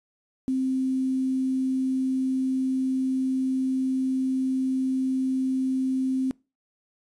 sine tone with quantisation, 261.6 Hz, C4, in tune, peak -22 dBFS, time 0.48-6.31 s, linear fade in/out 0 ms, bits 8, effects noise-tail reverb RT60 0.3 s tail -24 dB re dry + resampled to 24000 Hz

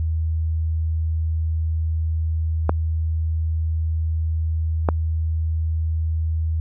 clicks, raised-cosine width 1 ms, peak -4 dBFS, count 2, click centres 2.694 / 4.888 s, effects added 80 Hz sine -19 dBFS peak until 6.6 s

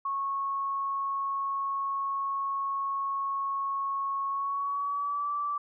sine tone with pitch glide, 1100 to 1162 Hz, C#6 to D6, -14 to -19 cents, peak -28 dBFS, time 0.05-5.58 s, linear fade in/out 5 ms, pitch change +95 cents, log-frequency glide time 4.29-5.32 s, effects none

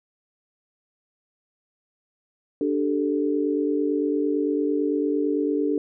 sine chord, D suspended fourth, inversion none, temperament just, 293.7 / 391.6 / 440.5 Hz, D4 / G4 / A4, 0 / -2 / +2 cents, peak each -23 / -27 / -26 dBFS, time 2.61-5.78 s, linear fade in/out 2 ms, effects none

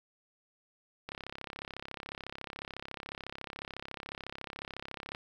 click train, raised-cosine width 0.3 ms, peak -24 dBFS, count 139, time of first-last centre 1.09-5.149 s, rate 34 Hz, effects 9-bit

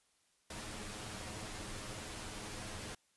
pink noise with comb filter, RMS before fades -45 dBFS, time 0.5-2.95 s, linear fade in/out 5 ms, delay 9.5 ms, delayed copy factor +0.65, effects white hiss -74 dBFS RMS until 3.16 s + resampled to 24000 Hz

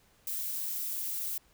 violet noise, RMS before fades -35 dBFS, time 0.27-1.38 s, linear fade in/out 2 ms, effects pink hiss -65 dBFS RMS until 1.53 s

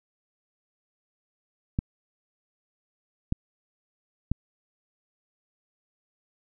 clicks, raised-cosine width 5 ms, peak -12 dBFS, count 3, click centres 1.789 / 3.324 / 4.316 s, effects none

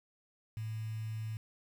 sine tone with quantisation, 110 Hz, A2, in tune, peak -36 dBFS, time 0.57-1.37 s, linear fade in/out 0 ms, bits 9, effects none

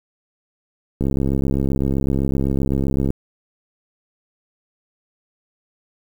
click train, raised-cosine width 3 ms, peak -8 dBFS, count 143, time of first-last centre 1.01-3.104 s, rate 67.8 Hz, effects 7-bit

